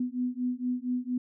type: beating tone pair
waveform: sine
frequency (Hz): 246.9 / 251.2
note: B3 / B3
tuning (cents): 0 / +30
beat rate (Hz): 4.3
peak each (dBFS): -31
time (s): 0-1.18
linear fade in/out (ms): 5
effects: none